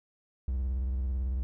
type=tone with vibrato; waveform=triangle; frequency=64.2 Hz; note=C2; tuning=32 cents flat; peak=-26 dBFS; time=0.48-1.43 s; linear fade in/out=0 ms; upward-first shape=square; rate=18 Hz; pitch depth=110 cents each way; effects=none